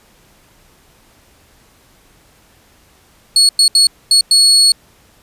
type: tone bursts at uneven times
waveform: 35% pulse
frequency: 4360 Hz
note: C#8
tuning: 29 cents flat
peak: -5 dBFS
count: 5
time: 3.36-3.49 / 3.59-3.68 / 3.75-3.87 / 4.11-4.21 / 4.31-4.72 s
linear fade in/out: 2 ms
effects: pink hiss -50 dBFS RMS until 5.22 s + resampled to 32000 Hz